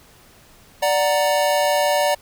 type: chord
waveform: square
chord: D augmented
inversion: none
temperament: equal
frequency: 587.3 / 740 / 932.3 Hz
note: D5 / F#5 / A#5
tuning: 0 / 0 / 0 cents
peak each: -19 / -23 / -24 dBFS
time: 0.82-2.15 s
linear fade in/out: 10 ms
effects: pink hiss -50 dBFS RMS until 2.21 s